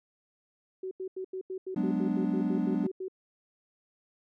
sine tone bursts, 375.8 Hz, F#4, 27 cents sharp, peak -33 dBFS, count 14, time 0.83-3.083 s, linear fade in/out 5 ms, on 82 ms, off 85 ms
triangle chord, G# half-diminished seventh, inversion third, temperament equal, 185 / 207.7 / 246.9 / 293.7 Hz, F#3 / G#3 / B3 / D4, 0 / 0 / 0 / 0 cents, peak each -30 dBFS, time 1.76-2.87 s, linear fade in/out 5 ms
effects none

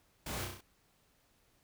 pink noise with echo, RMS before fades -41 dBFS, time 0.26-0.45 s, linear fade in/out 5 ms, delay 32 ms, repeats 5, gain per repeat -3 dB, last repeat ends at 0.61 s, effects pink hiss -71 dBFS RMS until 1.63 s

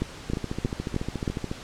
two click trains, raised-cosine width 3 ms, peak -16 / -12 dBFS, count 18 / 5, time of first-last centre 0.3-1.514 / 0.02-1.278 s, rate 14 / 3.18 Hz, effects pink hiss -42 dBFS RMS until 1.63 s + low-pass 7000 Hz 12 dB/octave

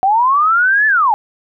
sine linear two-way sweep, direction up then down, 740 to 1760 to 799 Hz, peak -9 dBFS, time 0.03-1.14 s, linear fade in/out 0 ms, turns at 0.87 s, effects none

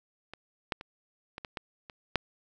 clicks, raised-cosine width 0.3 ms, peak -26 / -13 / -26 / -23 / -22 / -19 / -28 / -9 dBFS, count 8, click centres 0.336 / 0.722 / 0.811 / 1.381 / 1.448 / 1.572 / 1.898 / 2.157 s, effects none

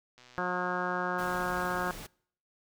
click train, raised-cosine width 0.2 ms, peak -37 dBFS, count 180, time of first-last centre 0.18-1.624 s, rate 124 Hz
harmonic tone, 180 Hz, F#3, 47 cents flat, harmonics 1 / 2 / 3 / 4 / 5 / 6 / 7 / 8 / 9, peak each -38 / -38 / -38 / -38 / -38 / -38 / -38 / -38 / -38 dBFS, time 0.38-1.91 s, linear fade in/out 0 ms
pink noise, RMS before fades -44 dBFS, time 1.18-2.07 s, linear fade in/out 10 ms
effects noise-tail reverb RT60 0.6 s tail -25 dB re dry

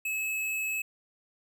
square tone, 2587 Hz, E7, 33 cents flat, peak -30 dBFS, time 0.05-0.82 s, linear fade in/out 5 ms, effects none

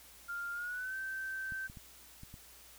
sine tone with pitch glide, 1399 to 1552.3 Hz, F6 to G6, +3 to -17 cents, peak -37 dBFS, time 0.28-1.68 s, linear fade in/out 20 ms, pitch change +180 cents, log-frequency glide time 0.53-0.96 s
clicks, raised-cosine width 5 ms, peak -37 dBFS, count 5, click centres 1.522 / 1.699 / 1.772 / 2.234 / 2.341 s
effects added 60 Hz sine -66 dBFS peak until 2.78 s + white hiss -57 dBFS RMS until 2.78 s

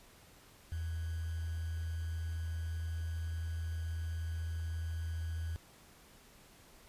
sine tone with sample-and-hold, 82 Hz, E2, 9 cents flat, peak -35 dBFS, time 0.72-5.56 s, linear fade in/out 0 ms, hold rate 1575 Hz, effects pink hiss -60 dBFS RMS until 6.88 s + resampled to 32000 Hz

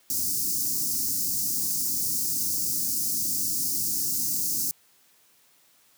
white band-stop noise, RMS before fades -27 dBFS, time 0.1-4.71 s, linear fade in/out 0 ms, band 330 to 4900 Hz, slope 48 dB/octave, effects white hiss -61 dBFS RMS until 5.97 s + high-pass 100 Hz 12 dB/octave

